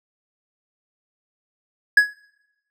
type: tone with exponential decay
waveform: triangle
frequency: 1676 Hz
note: G#6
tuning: 15 cents sharp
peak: -4 dBFS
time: 1.97-2.14 s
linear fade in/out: 5 ms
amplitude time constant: 35 ms
effects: noise-tail reverb RT60 0.9 s tail -23 dB re dry